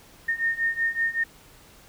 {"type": "beating tone pair", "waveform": "sine", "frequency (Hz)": [1829, 1834.3], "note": ["A#6", "A#6"], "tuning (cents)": [-33, -28], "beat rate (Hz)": 5.3, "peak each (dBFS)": [-27, -25], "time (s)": [0.28, 1.24], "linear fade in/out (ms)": 10, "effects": ["pink hiss -52 dBFS RMS until 1.88 s"]}